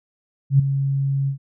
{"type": "tone with ADSR envelope", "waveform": "sine", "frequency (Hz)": 137.6, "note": "C#3", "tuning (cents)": -12, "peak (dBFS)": -8, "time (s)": [0.5, 1.38], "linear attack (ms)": 92, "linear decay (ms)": 9, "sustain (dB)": -10, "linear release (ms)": 100, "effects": []}